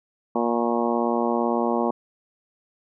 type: harmonic tone with a mistuned harmonic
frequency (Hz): 117.9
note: A#2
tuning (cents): +20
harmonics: 2 / 3 / 4 / 5 / 6 / 7 / 8 / 9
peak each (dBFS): -25 / -27 / -28 / -29 / -30 / -30 / -31 / -32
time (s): 0.35-1.91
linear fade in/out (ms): 5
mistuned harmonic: 9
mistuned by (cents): +49
effects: none